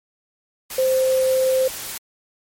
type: tone in noise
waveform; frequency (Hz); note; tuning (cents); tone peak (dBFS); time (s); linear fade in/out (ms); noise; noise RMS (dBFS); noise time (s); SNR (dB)
sine; 521; C5; -7; -15; 0.78-1.68; 5; white; -31; 0.7-1.98; +13
effects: MP3 64 kbps